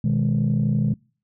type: chord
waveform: sine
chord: G# minor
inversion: first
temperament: equal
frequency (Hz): 123.47 / 155.56 / 207.7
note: B2 / D#3 / G#3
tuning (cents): 0 / 0 / 0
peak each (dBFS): -21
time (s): 0.04-0.94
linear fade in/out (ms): 5
effects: noise-tail reverb RT60 0.4 s tail -26 dB re dry + tanh soft clip ceiling -13 dBFS